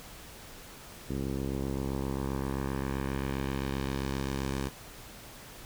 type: tone with low-pass filter sweep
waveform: 10% pulse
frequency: 67.6 Hz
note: C#2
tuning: 43 cents flat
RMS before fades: -33 dBFS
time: 1.09-4.69 s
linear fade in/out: 10 ms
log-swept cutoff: 370 to 9900 Hz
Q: 0.99
effects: pink hiss -48 dBFS RMS until 5.65 s